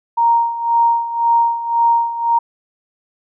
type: tone with tremolo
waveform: sine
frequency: 932.3 Hz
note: A#5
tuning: in tune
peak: -9 dBFS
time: 0.17-2.39 s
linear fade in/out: 10 ms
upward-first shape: sine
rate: 1.9 Hz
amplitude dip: 75%
effects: none